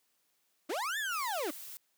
35% pulse linear two-way sweep, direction up then down, 261.6 to 1807 to 261.6 Hz, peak -31 dBFS, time 0.69-1.51 s, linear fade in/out 10 ms, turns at 0.98 s
blue noise, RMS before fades -46 dBFS, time 1.12-1.77 s, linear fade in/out 0 ms
effects white hiss -75 dBFS RMS until 1.97 s + high-pass 150 Hz 12 dB/octave

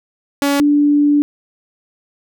sawtooth / sine tone pair in turn, 282.5 / 291.6 Hz, C#4 / D4, +33 / -12 cents, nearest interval minor second, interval 55 cents, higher second, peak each -9 dBFS, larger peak neither, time 0.42-0.6 / 0.6-1.22 s, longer second, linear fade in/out 0 ms, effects none

